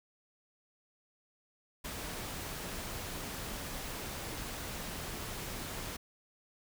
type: noise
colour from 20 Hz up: pink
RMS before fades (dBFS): -41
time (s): 1.84-5.97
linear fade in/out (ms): 10
effects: none